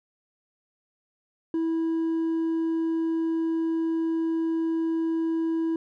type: tone with hard clipping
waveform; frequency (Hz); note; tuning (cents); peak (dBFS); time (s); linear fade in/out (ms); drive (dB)
sine; 326.8; E4; -15; -24; 1.54-5.76; 2; 2
effects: none